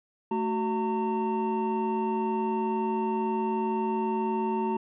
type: tone cluster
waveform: triangle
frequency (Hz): 220.3 / 372.5 / 911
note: A3 / F#4 / A#5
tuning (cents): +2 / +12 / -40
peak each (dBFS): -28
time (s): 0.31-4.77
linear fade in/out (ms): 5
effects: resampled to 8000 Hz